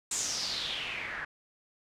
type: noise with low-pass filter sweep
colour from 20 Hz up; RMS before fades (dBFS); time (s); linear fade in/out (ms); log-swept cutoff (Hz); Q
white; -35; 0.11-1.25; 5; 7800 to 1600; 4.9
effects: none